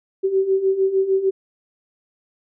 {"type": "beating tone pair", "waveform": "sine", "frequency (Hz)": [380.2, 386.8], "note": ["F#4", "G4"], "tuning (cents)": [47, -23], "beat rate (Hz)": 6.6, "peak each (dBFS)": [-22, -17], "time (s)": [0.23, 1.31], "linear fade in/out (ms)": 20, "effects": []}